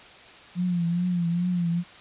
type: tone with vibrato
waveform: sine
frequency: 174.61 Hz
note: F3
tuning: in tune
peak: -22 dBFS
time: 0.55-1.84 s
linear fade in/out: 50 ms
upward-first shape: triangle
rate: 2.4 Hz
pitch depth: 71 cents each way
effects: white hiss -47 dBFS RMS until 2 s + resampled to 8000 Hz